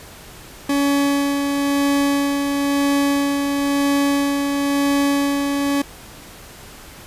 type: tone with tremolo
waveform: 40% pulse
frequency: 281.9 Hz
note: C#4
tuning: 29 cents sharp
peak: -14 dBFS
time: 0.69-5.82 s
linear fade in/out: 5 ms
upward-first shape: sine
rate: 0.99 Hz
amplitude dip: 35%
effects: pink hiss -40 dBFS RMS until 7.06 s + resampled to 32000 Hz